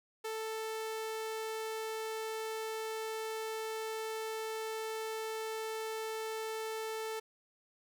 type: tone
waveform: sawtooth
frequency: 441.2 Hz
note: A4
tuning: 5 cents sharp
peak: -33 dBFS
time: 0.24-7.2 s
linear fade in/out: 10 ms
effects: none